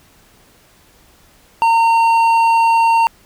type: tone with hard clipping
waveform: triangle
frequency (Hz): 915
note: A#5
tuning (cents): -32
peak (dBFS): -11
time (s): 1.62-3.07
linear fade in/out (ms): 0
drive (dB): 10
effects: pink hiss -50 dBFS RMS until 3.25 s